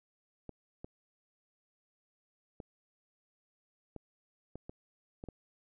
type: clicks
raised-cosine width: 2 ms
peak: -30 dBFS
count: 8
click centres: 0.493 / 0.845 / 2.602 / 3.963 / 4.556 / 4.695 / 5.239 / 5.287 s
effects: none